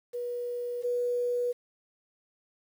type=tone pair in turn; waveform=sine; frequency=484.9 / 487.3 Hz; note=B4 / B4; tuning=-32 / -23 cents; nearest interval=unison; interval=9 cents; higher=second; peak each=-31 / -26 dBFS; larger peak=second; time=0.13-0.83 / 0.83-1.53 s; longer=neither; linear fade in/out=20 ms; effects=9-bit